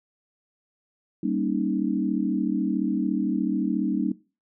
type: chord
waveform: sine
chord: Eb dominant seventh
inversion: first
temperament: equal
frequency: 196 / 233.1 / 277.2 / 311.1 Hz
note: G3 / Bb3 / Db4 / Eb4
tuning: 0 / 0 / 0 / 0 cents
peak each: -28 dBFS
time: 1.23-4.12 s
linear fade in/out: 5 ms
effects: noise-tail reverb RT60 0.3 s tail -18 dB re dry